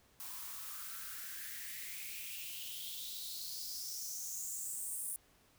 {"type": "noise with high-pass filter sweep", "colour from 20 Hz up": "blue", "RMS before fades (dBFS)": -44, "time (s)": [0.2, 5.16], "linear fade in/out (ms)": 0, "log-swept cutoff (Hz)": [940, 9700], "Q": 5.7, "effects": ["pink hiss -68 dBFS RMS until 5.58 s"]}